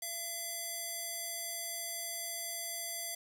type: tone with band-pass filter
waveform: square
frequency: 677 Hz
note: E5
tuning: 46 cents sharp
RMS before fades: -40 dBFS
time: 0.02-3.15 s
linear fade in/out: 5 ms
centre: 10000 Hz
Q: 1.2
effects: none